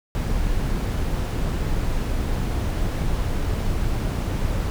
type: noise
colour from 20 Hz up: brown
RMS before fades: -23 dBFS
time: 0.15-4.7 s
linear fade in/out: 0 ms
effects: none